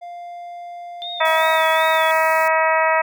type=tone; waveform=triangle; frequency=698.5 Hz; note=F5; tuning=in tune; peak=-29 dBFS; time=0.01-1.57 s; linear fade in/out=20 ms
type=tone with vibrato; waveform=sine; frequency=3548 Hz; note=A7; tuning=14 cents sharp; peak=-27 dBFS; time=1.02-2.11 s; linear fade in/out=0 ms; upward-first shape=sine; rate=2.6 Hz; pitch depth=84 cents each way
type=harmonic tone; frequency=319.7 Hz; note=D#4; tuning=47 cents sharp; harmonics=2 / 3 / 4 / 5 / 6 / 7 / 8; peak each=-19 / -19 / -22 / -27 / -22 / -27 / -28 dBFS; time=1.2-3.02 s; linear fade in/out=10 ms
type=band-stop noise; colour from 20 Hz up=white; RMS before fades=-37 dBFS; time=1.25-2.48 s; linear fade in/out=2 ms; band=1400 to 4000 Hz; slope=48 dB/octave
effects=none